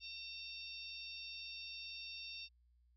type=harmonic tone with a mistuned harmonic; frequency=914 Hz; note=A#5; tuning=34 cents flat; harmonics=3 / 4 / 5 / 6; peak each=-50 / -52 / -53 / -53 dBFS; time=0-2.49 s; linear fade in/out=50 ms; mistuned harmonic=3; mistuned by=-21 cents; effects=added 60 Hz sine -68 dBFS peak until 2.96 s